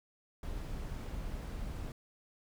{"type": "noise", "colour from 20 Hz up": "brown", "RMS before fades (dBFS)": -40, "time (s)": [0.43, 1.92], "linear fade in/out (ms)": 2, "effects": []}